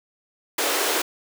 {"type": "high-pass noise", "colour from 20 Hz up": "pink", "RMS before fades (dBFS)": -23, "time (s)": [0.58, 1.02], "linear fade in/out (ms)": 5, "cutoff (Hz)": 300, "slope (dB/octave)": 48, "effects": []}